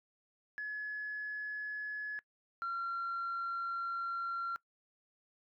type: tone pair in turn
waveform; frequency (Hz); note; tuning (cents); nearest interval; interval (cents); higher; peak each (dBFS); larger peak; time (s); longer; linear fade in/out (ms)
sine; 1700 / 1371.7; G#6 / F6; +40 / -32; major third; 372; first; -36 / -33; second; 0.58-2.19 / 2.62-4.56; second; 0
effects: noise-tail reverb RT60 0.1 s tail -23 dB re dry + tanh soft clip ceiling -32 dBFS